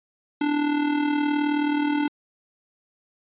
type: tone with amplitude modulation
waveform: square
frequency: 293.7 Hz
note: D4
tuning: in tune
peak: -19 dBFS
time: 0.41-2.08 s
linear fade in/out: 5 ms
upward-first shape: sine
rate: 39 Hz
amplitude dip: 55%
effects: resampled to 8000 Hz